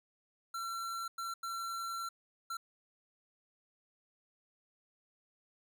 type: tone bursts at uneven times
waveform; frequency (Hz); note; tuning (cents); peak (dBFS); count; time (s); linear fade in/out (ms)
square; 1355; E6; +47; -38; 4; 0.54-1.08 / 1.18-1.34 / 1.43-2.09 / 2.5-2.57; 5
effects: none